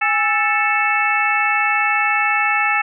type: harmonic tone with a mistuned harmonic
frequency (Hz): 440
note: A4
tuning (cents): 0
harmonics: 2 / 3 / 4 / 5 / 6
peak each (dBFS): -21 / -21 / -21 / -21 / -21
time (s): 0.01-2.82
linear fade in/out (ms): 10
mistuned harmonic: 2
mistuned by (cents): -110
effects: none